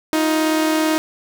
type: tone pair together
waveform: sawtooth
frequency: 313.6 / 351.9 Hz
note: D#4 / F4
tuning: +14 / +13 cents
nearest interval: major second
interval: 199 cents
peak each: -12 / -22 dBFS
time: 0.13-0.98 s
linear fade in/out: 0 ms
effects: none